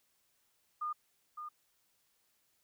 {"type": "tone with echo", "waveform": "sine", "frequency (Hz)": 1217, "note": "D#6", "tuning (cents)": -39, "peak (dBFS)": -34, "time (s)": [0.81, 0.93], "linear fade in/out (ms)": 10, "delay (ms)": 560, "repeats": 1, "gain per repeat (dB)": -7, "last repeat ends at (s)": 1.49, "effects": ["white hiss -75 dBFS RMS until 2.63 s"]}